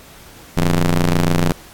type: ring-modulated tone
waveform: sawtooth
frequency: 88 Hz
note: F2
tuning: 14 cents sharp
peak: -6 dBFS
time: 0.57-1.52 s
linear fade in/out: 0 ms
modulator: 74.9 Hz
effects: pink hiss -42 dBFS RMS until 1.73 s + AAC 64 kbps